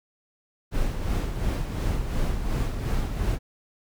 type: noise with tremolo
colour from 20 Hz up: brown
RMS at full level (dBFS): -24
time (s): 0.71-3.39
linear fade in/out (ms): 50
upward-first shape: sine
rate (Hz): 2.8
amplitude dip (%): 50
effects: none